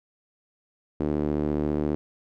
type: tone with band-pass filter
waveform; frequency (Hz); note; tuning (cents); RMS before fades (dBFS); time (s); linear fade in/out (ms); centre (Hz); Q
sawtooth; 74.7; D2; +30; -26; 1-1.95; 0; 330; 1.9
effects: none